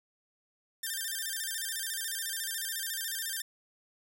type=tone with vibrato; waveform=5% pulse; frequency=1685 Hz; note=G#6; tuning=25 cents sharp; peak=-23 dBFS; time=0.83-3.42 s; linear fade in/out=5 ms; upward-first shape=square; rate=14 Hz; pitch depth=110 cents each way; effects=none